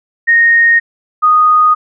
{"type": "tone pair in turn", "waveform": "sine", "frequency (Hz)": [1857, 1239.4], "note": ["A#6", "D#6"], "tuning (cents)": [-7, -7], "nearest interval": "perfect fifth", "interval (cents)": 700, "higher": "first", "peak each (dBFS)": -5, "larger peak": "neither", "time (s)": [[0.27, 0.8], [1.22, 1.75]], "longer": "neither", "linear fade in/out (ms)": 20, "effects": []}